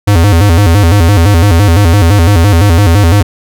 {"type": "tone with vibrato", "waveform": "square", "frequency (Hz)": 92.5, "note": "F#2", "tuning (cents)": 0, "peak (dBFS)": -4, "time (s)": [0.07, 3.23], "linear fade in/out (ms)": 10, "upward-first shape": "square", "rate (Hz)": 5.9, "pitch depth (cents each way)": 180, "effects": []}